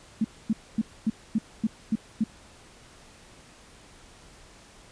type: tone bursts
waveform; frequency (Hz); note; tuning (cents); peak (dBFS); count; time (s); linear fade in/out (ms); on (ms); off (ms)
sine; 220; A3; 0; -20; 8; 0.21-2.24; 5; 35; 250
effects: pink hiss -52 dBFS RMS until 4.91 s + resampled to 22050 Hz